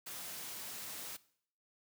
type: noise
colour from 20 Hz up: white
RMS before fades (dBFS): -45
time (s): 0.06-1.17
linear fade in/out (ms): 10
effects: noise-tail reverb RT60 0.6 s tail -19 dB re dry + high-pass 100 Hz 12 dB/octave